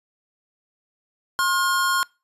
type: tone pair together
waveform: square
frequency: 1069 / 1426.9 Hz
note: C6 / F6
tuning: +37 / +37 cents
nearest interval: perfect fourth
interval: 500 cents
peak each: -22 dBFS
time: 1.39-2.03 s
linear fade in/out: 0 ms
effects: noise-tail reverb RT60 0.3 s tail -26 dB re dry + resampled to 32000 Hz